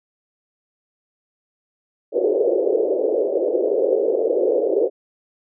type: band-pass noise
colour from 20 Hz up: pink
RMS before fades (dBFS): -19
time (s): 2.12-4.9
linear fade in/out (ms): 50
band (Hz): 380 to 540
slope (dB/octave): 48
effects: none